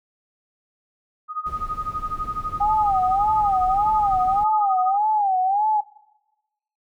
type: tone with tremolo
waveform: sine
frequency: 1244.5 Hz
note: D#6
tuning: in tune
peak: -22 dBFS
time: 1.28-4.98 s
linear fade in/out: 50 ms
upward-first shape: sine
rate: 12 Hz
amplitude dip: 90%
type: noise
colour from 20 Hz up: brown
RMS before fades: -36 dBFS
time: 1.46-4.44 s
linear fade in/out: 5 ms
type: tone with vibrato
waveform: sine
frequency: 800 Hz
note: G5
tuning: 35 cents sharp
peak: -17 dBFS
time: 2.6-5.81 s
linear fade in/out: 10 ms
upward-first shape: sine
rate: 1.7 Hz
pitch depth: 140 cents each way
effects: noise-tail reverb RT60 1.0 s tail -21 dB re dry